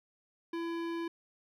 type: tone with hard clipping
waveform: sine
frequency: 335.4 Hz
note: E4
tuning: 30 cents sharp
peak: -36 dBFS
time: 0.53-1.08 s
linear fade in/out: 5 ms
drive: 17 dB
effects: none